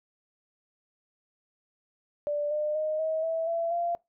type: tone with pitch steps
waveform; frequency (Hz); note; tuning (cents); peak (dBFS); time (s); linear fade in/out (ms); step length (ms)
sine; 587 / 602.8 / 619 / 635.7 / 652.8 / 670.4 / 688.5; D5 / D5 / D#5 / D#5 / E5 / E5 / F5; -1 / +45 / -9 / +37 / -17 / +29 / -25; -26; 2.27-3.95; 0; 240
effects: noise-tail reverb RT60 0.2 s tail -23 dB re dry